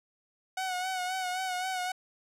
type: tone with vibrato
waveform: sawtooth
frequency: 740 Hz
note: F#5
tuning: in tune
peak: -27 dBFS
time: 0.57-1.92 s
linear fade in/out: 5 ms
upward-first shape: sine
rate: 3.8 Hz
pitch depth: 42 cents each way
effects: low-pass 11000 Hz 12 dB/octave